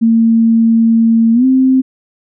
sine tone with pitch glide, 227.4 to 261.2 Hz, A#3 to C4, -43 to -3 cents, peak -6 dBFS, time 0.01-1.82 s, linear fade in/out 20 ms, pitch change +240 cents, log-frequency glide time 1.33-1.45 s, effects none

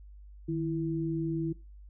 sine tone pair together, 155.97 / 329.6 Hz, D#3 / E4, +5 / 0 cents, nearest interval octave + minor second, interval 1295 cents, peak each -32 / -31 dBFS, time 0.48-1.53 s, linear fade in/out 10 ms, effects noise-tail reverb RT60 0.3 s tail -21 dB re dry + added 50 Hz sine -47 dBFS peak until 1.89 s

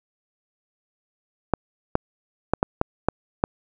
clicks, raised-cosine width 1 ms, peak -4 dBFS, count 7, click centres 1.537 / 1.954 / 2.536 / 2.629 / 2.814 / 3.086 / 3.439 s, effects none

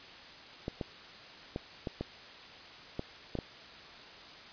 clicks, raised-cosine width 2 ms, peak -21 dBFS, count 8, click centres 0.681 / 0.812 / 1.561 / 1.872 / 2.01 / 2.994 / 3.353 / 3.388 s, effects white hiss -50 dBFS RMS until 4.52 s + resampled to 11025 Hz

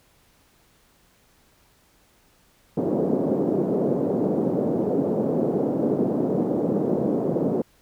white band-pass noise, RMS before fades -23 dBFS, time 2.77-7.62 s, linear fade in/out 5 ms, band 160 to 490 Hz, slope 24 dB/octave, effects pink hiss -60 dBFS RMS until 7.81 s

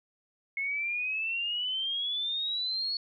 sine exponential sweep, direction up, 2171 to 4404 Hz, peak -29 dBFS, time 0.57-2.97 s, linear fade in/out 2 ms, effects none

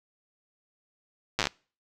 slowing click train, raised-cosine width 0.2 ms, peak -8 dBFS, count 8, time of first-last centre 1.39-1.471 s, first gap 8 ms, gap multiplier 1.12, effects noise-tail reverb RT60 0.4 s tail -26 dB re dry

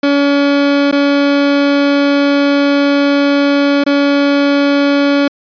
30% pulse tone with dropouts, 283.4 Hz, C#4, 38 cents sharp, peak -6 dBFS, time 0.03-5.28 s, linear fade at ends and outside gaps 5 ms, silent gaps 0.914-0.925 / 3.839-3.863 s, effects resampled to 11025 Hz

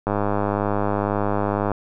click train, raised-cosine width 1 ms, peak -8 dBFS, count 169, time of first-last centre 0.07-1.717 s, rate 102 Hz, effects none

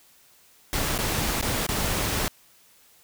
pink noise with dropouts, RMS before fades -26 dBFS, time 0.73-2.28 s, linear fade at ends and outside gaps 0 ms, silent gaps 0.979-0.988 / 1.412-1.426 / 1.665-1.689 s, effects white hiss -57 dBFS RMS until 3.03 s

